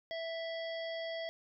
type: harmonic tone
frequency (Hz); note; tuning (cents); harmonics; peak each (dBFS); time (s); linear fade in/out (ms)
659.3; E5; 0; 1 / 3 / 5 / 7 / 8; -38 / -45 / -47 / -52 / -56; 0.11-1.29; 0
effects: none